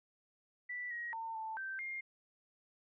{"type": "tone with pitch steps", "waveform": "sine", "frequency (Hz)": [1969, 1894, 904, 883, 1558, 2121], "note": ["B6", "A#6", "A5", "A5", "G6", "C7"], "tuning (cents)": [-6, 27, 47, 6, -11, 23], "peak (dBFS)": -39, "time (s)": [0.69, 2.01], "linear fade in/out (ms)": 10, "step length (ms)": 220, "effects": []}